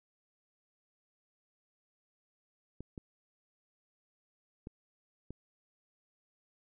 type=clicks; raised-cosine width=3 ms; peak=-30 dBFS; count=4; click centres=2.806 / 2.978 / 4.671 / 5.306 s; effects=none